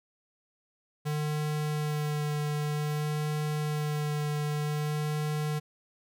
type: tone with vibrato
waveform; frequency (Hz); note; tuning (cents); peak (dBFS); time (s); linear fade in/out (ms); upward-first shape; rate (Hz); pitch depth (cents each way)
square; 150; D3; +37; -29; 1.05-5.6; 20; sine; 0.53; 13
effects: none